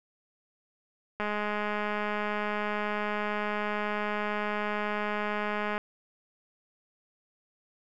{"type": "click train", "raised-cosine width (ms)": 0.5, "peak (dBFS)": -17, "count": 958, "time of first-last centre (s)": [1.2, 5.779], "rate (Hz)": 209, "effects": []}